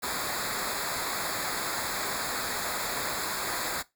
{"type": "noise with comb filter", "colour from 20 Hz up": "pink", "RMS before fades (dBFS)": -32, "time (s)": [0.02, 3.83], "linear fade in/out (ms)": 20, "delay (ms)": 0.34, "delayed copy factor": -0.9, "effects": ["noise-tail reverb RT60 0.2 s tail -19 dB re dry"]}